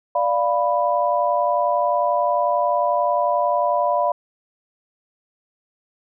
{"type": "chord", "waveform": "sine", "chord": "B diminished", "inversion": "first", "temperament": "equal", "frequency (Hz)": [587.3, 698.5, 987.8], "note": ["D5", "F5", "B5"], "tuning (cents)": [0, 0, 0], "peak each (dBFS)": [-21, -21, -21], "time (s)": [0.15, 4.12], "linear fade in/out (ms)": 5, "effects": []}